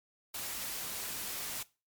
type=noise; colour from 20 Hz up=white; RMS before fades=-39 dBFS; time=0.34-1.63 s; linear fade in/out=5 ms; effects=noise-tail reverb RT60 0.3 s tail -20 dB re dry + MP3 96 kbps